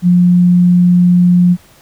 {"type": "tone", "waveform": "sine", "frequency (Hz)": 177.5, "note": "F3", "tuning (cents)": 28, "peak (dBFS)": -5, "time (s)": [0.02, 1.57], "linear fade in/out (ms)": 50, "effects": ["pink hiss -45 dBFS RMS until 1.81 s"]}